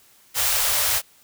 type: band-stop noise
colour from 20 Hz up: white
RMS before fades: -21 dBFS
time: 0.34-1.02 s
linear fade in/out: 50 ms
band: 120 to 480 Hz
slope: 48 dB/octave
effects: white hiss -55 dBFS RMS until 1.23 s